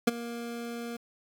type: tone with ADSR envelope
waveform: 25% pulse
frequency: 235.3 Hz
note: A#3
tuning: 16 cents sharp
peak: -14 dBFS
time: 0.07-0.97 s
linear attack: 8 ms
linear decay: 22 ms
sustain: -18 dB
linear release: 10 ms
effects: 9-bit